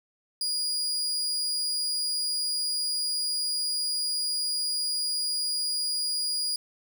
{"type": "tone", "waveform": "35% pulse", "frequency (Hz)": 4873, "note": "D#8", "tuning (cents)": -37, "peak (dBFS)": -25, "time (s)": [0.41, 6.56], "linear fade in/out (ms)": 2, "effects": []}